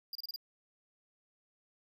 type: tone bursts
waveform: square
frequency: 4829 Hz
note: D8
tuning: 47 cents sharp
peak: -39 dBFS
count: 5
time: 0.13-0.361 s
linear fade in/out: 2 ms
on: 23 ms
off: 29 ms
effects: none